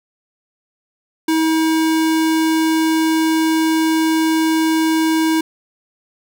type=tone; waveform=square; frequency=320 Hz; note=D#4; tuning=49 cents sharp; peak=-14 dBFS; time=1.28-5.41 s; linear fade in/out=5 ms; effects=none